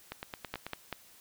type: two click trains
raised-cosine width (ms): 0.3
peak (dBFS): -22 / -19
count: 6 / 3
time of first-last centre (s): 0.12-0.666 / 0.54-0.927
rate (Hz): 9.16 / 5.17
effects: white hiss -58 dBFS RMS until 1.2 s